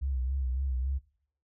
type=tone with vibrato; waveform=sine; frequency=65.41 Hz; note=C2; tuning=in tune; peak=-28 dBFS; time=0.01-0.99 s; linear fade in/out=20 ms; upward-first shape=sine; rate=3.6 Hz; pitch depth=79 cents each way; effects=noise-tail reverb RT60 0.6 s tail -19 dB re dry